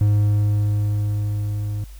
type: tone with level ramp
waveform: triangle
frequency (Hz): 103.83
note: G#2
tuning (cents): 0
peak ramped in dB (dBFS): -11 to -21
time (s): 0.01-1.84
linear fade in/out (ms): 0
effects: added 50 Hz sine -36 dBFS peak until 1.99 s + white hiss -51 dBFS RMS until 1.99 s